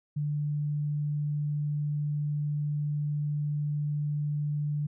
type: tone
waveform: sine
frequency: 147.7 Hz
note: D3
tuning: 10 cents sharp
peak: -27 dBFS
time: 0.16-4.87 s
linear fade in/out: 10 ms
effects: none